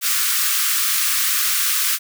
white high-pass noise, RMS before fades -19 dBFS, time 0.01-1.99 s, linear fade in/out 50 ms, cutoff 1100 Hz, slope 96 dB/octave, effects none

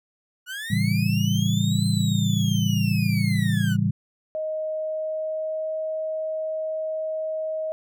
30% pulse linear two-way sweep, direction up then down, 1434 to 4101 to 1434 Hz, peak -28 dBFS, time 0.46-3.77 s, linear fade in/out 50 ms, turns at 1.87 s
sine chord, A dominant seventh, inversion none, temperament just, 110 / 137.5 / 165 / 198 Hz, A2 / C#3 / E3 / G3, 0 / -14 / +2 / +18 cents, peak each -24 / -26 / -25 / -24 dBFS, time 0.7-3.91 s, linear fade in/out 10 ms
sine tone with pitch glide, 625 to 630.4 Hz, D#5 to D#5, +8 to +23 cents, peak -25 dBFS, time 4.35-7.72 s, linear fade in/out 0 ms, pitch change +15 cents, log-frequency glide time 4.7-5.8 s
effects none

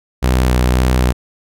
sawtooth tone with vibrato, 62.6 Hz, B1, 24 cents sharp, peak -7 dBFS, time 0.22-1.13 s, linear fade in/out 20 ms, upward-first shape square, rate 1.9 Hz, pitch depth 14 cents each way, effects none

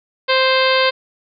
harmonic tone, 523.3 Hz, C5, in tune, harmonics 1 / 2 / 3 / 4 / 5 / 6 / 7 / 8 / 9, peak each -16 / -19 / -21 / -22 / -23 / -24 / -24 / -25 / -26 dBFS, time 0.28-0.91 s, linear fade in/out 20 ms, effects none

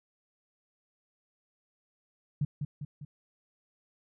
sine tone with echo, 145.4 Hz, D3, 17 cents flat, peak -25 dBFS, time 2.41-2.45 s, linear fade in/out 5 ms, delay 200 ms, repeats 3, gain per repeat -5 dB, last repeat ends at 3.05 s, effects none

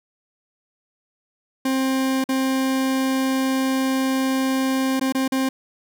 40% pulse tone with dropouts, 264.4 Hz, C4, 18 cents sharp, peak -18 dBFS, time 1.65-5.49 s, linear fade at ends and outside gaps 5 ms, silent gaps 2.241-2.289 / 4.997-5.011 / 5.124-5.148 / 5.279-5.32 s, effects none

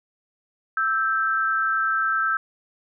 sine tone pair together, 1318.5 / 1568 Hz, E6 / G6, 0 / 0 cents, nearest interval minor third, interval 300 cents, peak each -22 / -23 dBFS, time 0.77-2.37 s, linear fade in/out 2 ms, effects none

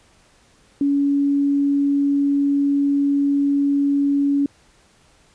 sine tone, 282.2 Hz, C#4, 31 cents sharp, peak -15 dBFS, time 0.81-4.46 s, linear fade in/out 2 ms, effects pink hiss -55 dBFS RMS until 5.34 s + resampled to 22050 Hz

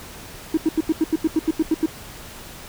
triangle tone bursts, 317.7 Hz, D#4, 36 cents sharp, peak -11 dBFS, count 12, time 0.54-1.86 s, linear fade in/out 5 ms, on 33 ms, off 84 ms, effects tanh soft clip ceiling -11 dBFS + pink hiss -39 dBFS RMS until 2.68 s

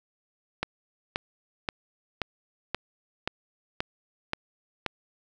click train, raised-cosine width 0.3 ms, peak -11 dBFS, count 9, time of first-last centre 0.63-4.863 s, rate 1.89 Hz, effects none

